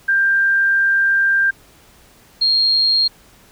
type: tone pair in turn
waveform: sine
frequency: 1587 / 4237 Hz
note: G6 / C8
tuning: +21 / +21 cents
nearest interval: octave + perfect fourth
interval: 1700 cents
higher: second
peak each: -12 dBFS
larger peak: neither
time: 0.08-1.51 / 2.41-3.08 s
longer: first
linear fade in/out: 10 ms
effects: pink hiss -49 dBFS RMS until 3.51 s